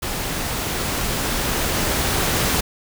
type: noise with level ramp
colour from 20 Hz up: pink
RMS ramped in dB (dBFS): -26 to -19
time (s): 0.02-2.61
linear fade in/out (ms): 10
effects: none